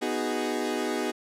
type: chord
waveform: 30% pulse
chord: G# minor seventh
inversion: first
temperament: equal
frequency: 246.9 / 311.1 / 370 / 415.3 Hz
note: B3 / D#4 / F#4 / G#4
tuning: 0 / 0 / 0 / 0 cents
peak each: -30 dBFS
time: 0.01-1.12 s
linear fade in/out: 20 ms
effects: low-pass 11000 Hz 12 dB/octave